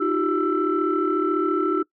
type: tone cluster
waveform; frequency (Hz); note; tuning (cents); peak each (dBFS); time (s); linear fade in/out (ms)
sine; 309.9 / 351.6 / 385.9 / 1329; D#4 / F4 / G4 / E6; -7 / +12 / -27 / +14; -24; 0-1.83; 10
effects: noise-tail reverb RT60 0.1 s tail -22 dB re dry + tanh soft clip ceiling -11 dBFS